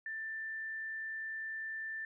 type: tone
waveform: sine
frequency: 1775 Hz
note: A6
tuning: 15 cents sharp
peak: -38 dBFS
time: 0.06-2.05 s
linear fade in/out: 2 ms
effects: none